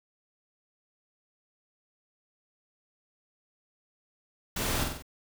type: noise with echo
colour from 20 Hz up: pink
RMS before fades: -31 dBFS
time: 4.56-4.84 s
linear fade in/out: 5 ms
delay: 46 ms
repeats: 4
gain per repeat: -4 dB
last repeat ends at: 5.024 s
effects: none